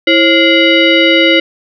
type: tone with frequency modulation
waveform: sine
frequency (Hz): 1200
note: D6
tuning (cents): +37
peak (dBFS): -5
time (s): 0.07-1.4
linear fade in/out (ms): 5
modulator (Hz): 870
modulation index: 2.4
effects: none